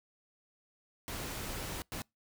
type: noise bursts at uneven times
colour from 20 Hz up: pink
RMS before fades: -40 dBFS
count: 2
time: 1.08-1.82 / 1.92-2.02 s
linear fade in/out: 0 ms
effects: noise-tail reverb RT60 0.2 s tail -26 dB re dry